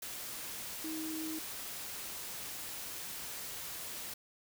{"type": "tone in noise", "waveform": "sine", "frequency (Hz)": 316.5, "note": "D#4", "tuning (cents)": 30, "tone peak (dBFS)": -38, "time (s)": [0.84, 1.39], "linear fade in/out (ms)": 5, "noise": "white", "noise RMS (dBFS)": -43, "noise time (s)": [0.02, 4.14], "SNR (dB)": 2, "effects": []}